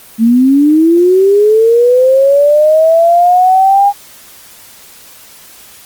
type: linear sweep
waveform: sine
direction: up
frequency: 219.4 to 815 Hz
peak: -4 dBFS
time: 0.18-3.93 s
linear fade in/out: 50 ms
effects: white hiss -37 dBFS RMS until 5.85 s + Opus 32 kbps